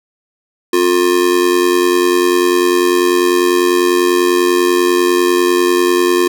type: tone with amplitude modulation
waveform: square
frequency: 355.1 Hz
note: F4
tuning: 29 cents sharp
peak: -7 dBFS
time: 0.73-6.28 s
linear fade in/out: 5 ms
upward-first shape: sine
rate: 90.1 Hz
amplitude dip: 75%
effects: none